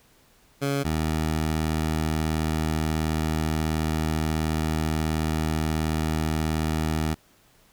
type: tone pair in turn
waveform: 15% pulse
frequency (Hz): 140 / 78.57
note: C#3 / D#2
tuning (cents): +18 / +17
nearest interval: minor seventh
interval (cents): 1001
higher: first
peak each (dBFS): -17 / -17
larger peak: neither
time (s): 0.61-0.84 / 0.84-7.15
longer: second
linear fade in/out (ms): 20
effects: pink hiss -59 dBFS RMS until 7.72 s